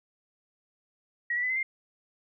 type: tone with pitch steps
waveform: sine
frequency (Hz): 1908 / 1956 / 2005 / 2056 / 2107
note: A#6 / B6 / B6 / C7 / C7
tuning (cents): +40 / -17 / +26 / -31 / +12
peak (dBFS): -26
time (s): 1.3-1.63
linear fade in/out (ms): 5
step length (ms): 66
effects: none

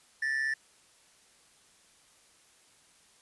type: tone pair together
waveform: triangle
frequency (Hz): 1765.8 / 1902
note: A6 / A#6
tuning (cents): +6 / +34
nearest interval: minor second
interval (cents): 128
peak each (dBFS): -27 / -34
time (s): 0.22-0.54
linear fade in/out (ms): 5
effects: white hiss -62 dBFS RMS until 3.21 s + resampled to 24000 Hz

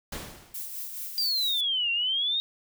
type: noise with exponential decay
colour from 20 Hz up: pink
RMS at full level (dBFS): -34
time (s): 0.12-0.81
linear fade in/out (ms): 5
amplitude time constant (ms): 150
type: noise with tremolo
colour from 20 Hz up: violet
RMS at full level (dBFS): -35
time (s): 0.54-1.61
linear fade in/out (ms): 5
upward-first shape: sine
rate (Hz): 4.7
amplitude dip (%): 40
type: exponential two-way sweep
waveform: sine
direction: down then up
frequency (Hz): 4815 to 2730 to 3757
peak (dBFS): -24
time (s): 1.18-2.4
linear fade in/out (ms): 0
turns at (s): 1.91
effects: none

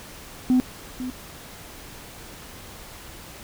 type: tone with echo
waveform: sine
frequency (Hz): 253.5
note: B3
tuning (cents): +45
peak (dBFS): -13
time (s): 0.5-0.6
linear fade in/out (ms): 0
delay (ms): 500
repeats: 1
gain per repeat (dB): -14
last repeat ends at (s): 1.1
effects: tanh soft clip ceiling -13 dBFS + pink hiss -42 dBFS RMS until 3.43 s

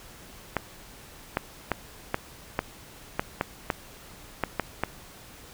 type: clicks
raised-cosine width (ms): 0.5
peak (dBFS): -9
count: 11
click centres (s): 0.567 / 1.371 / 1.717 / 2.144 / 2.591 / 3.195 / 3.411 / 3.702 / 4.437 / 4.597 / 4.836
effects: pink hiss -48 dBFS RMS until 5.53 s

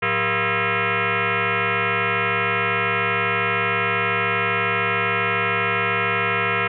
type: tone with frequency modulation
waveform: sine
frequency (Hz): 400.1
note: G4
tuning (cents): +35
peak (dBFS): -18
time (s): 0.02-6.68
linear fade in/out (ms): 10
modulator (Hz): 291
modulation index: 7.8
effects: none

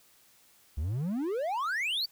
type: exponential sweep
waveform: triangle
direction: up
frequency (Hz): 66.8 to 4728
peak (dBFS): -27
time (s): 0.77-2.06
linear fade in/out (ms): 10
effects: white hiss -62 dBFS RMS until 2.11 s

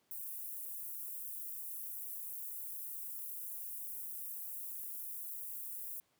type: high-pass noise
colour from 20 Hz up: white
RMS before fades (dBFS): -44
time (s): 0.11-6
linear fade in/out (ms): 0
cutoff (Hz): 11000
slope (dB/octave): 24
effects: pink hiss -75 dBFS RMS until 6.19 s + high-pass 150 Hz 12 dB/octave

